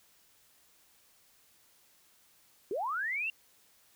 sine linear sweep, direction up, 344.5 to 2794 Hz, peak -31 dBFS, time 2.71-3.3 s, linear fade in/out 2 ms, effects white hiss -65 dBFS RMS until 3.95 s

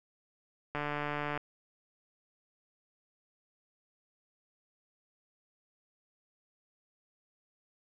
click train, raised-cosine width 0.5 ms, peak -20 dBFS, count 93, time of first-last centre 0.75-1.376 s, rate 147 Hz, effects none

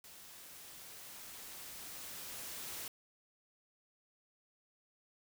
white noise with level ramp, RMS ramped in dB -55 to -44 dBFS, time 0.04-2.88 s, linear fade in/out 2 ms, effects none

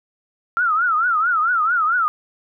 sine tone with vibrato, 1345 Hz, E6, 34 cents sharp, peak -15 dBFS, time 0.57-2.08 s, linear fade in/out 0 ms, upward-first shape triangle, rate 4.5 Hz, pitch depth 190 cents each way, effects none

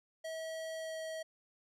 square tone with pitch glide, 644 to 640.3 Hz, E5 to D#5, -41 to +49 cents, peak -40 dBFS, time 0.24-1.23 s, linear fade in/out 10 ms, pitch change -10 cents, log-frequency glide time 0.77-0.96 s, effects low-pass 11000 Hz 12 dB/octave

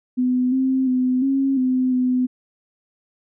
sine tone with pitch steps, 251.5 / 262.6 / 254.1 / 271.1 / 256.1 / 252.5 Hz, B3 / C4 / B3 / C#4 / C4 / B3, +32 / +6 / +49 / -38 / -37 / +39 cents, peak -16 dBFS, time 0.17-2.27 s, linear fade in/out 20 ms, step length 350 ms, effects none

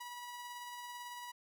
sawtooth tone with tremolo, 972 Hz, B5, 28 cents flat, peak -40 dBFS, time 0-1.32 s, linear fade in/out 10 ms, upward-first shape sine, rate 18 Hz, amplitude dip 25%, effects none

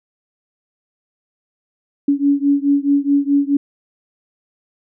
sine beating tone pair, 280.9 / 285.6 Hz, C#4 / D4, +23 / -48 cents, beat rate 4.7 Hz, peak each -15 / -16 dBFS, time 2.08-3.57 s, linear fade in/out 5 ms, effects none

